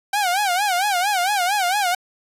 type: tone with vibrato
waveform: sawtooth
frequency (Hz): 768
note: G5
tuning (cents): -36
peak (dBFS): -14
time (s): 0.13-1.95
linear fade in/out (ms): 5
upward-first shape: sine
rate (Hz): 4.4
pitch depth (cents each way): 160
effects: resampled to 32000 Hz